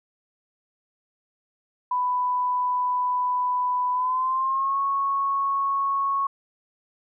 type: tone with pitch glide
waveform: sine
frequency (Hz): 994 to 1102.9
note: B5 to C#6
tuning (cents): +11 to -9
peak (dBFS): -21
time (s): 1.91-6.27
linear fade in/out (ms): 5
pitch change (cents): +180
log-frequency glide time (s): 3.92-4.79
effects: none